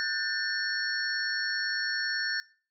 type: tone cluster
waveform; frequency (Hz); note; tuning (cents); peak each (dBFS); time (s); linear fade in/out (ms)
sine; 1466 / 1584 / 1785 / 4372 / 5480; F#6 / G6 / A6 / C#8 / F8; -16 / +18 / +24 / -25 / -34; -37 / -36 / -31 / -35 / -37; 0-2.4; 0
effects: noise-tail reverb RT60 0.4 s tail -22 dB re dry